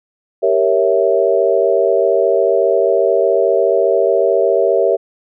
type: chord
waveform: sine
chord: G diminished seventh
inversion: none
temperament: equal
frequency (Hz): 392 / 466.2 / 554.4 / 659.3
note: G4 / Bb4 / Db5 / Fb5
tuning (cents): 0 / 0 / 0 / 0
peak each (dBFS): -16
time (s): 0.42-4.97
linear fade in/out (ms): 20
effects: none